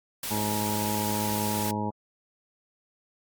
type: noise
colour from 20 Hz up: white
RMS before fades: -33 dBFS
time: 0.23-1.71 s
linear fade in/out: 2 ms
type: harmonic tone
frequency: 105.5 Hz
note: G#2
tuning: 28 cents sharp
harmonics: 1 / 2 / 3 / 4 / 5 / 6 / 8 / 9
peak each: -34 / -31 / -37 / -38 / -40 / -42 / -34 / -35 dBFS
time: 0.3-1.91 s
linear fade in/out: 20 ms
effects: Opus 48 kbps